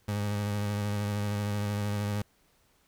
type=tone with vibrato; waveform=30% pulse; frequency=103.1 Hz; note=G#2; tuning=12 cents flat; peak=-26 dBFS; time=0.08-2.22 s; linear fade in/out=5 ms; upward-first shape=sine; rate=13 Hz; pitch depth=26 cents each way; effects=pink hiss -67 dBFS RMS until 2.87 s